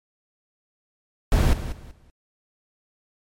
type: noise with echo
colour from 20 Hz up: brown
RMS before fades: -17 dBFS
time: 1.32-1.53 s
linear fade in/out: 0 ms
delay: 190 ms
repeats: 3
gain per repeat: -12 dB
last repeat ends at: 2.1 s
effects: MP3 64 kbps